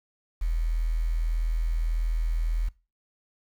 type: tone with quantisation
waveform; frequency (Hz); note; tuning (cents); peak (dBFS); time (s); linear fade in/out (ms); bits
sine; 40.82; E1; -16; -23; 0.41-2.69; 10; 8
effects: noise-tail reverb RT60 0.3 s tail -21 dB re dry